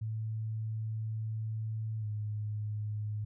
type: tone with pitch glide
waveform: sine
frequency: 110 to 105.82 Hz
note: A2 to G#2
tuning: 0 to +33 cents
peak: -33 dBFS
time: 0.01-3.25 s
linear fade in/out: 10 ms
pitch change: -67 cents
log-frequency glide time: 2-2.05 s
effects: none